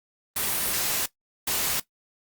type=noise bursts at uneven times; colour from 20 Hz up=white; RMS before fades=-26 dBFS; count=2; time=0.36-1.06 / 1.47-1.8 s; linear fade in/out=5 ms; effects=noise-tail reverb RT60 0.1 s tail -17 dB re dry + Opus 32 kbps